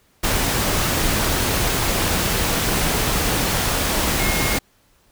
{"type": "tone in noise", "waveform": "sine", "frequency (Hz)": 2151, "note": "C7", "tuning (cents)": 47, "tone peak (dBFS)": -26, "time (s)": [4.19, 4.57], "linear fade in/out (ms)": 10, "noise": "pink", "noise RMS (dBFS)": -20, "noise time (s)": [0.23, 4.59], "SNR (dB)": -9, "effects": ["pink hiss -59 dBFS RMS until 5.11 s"]}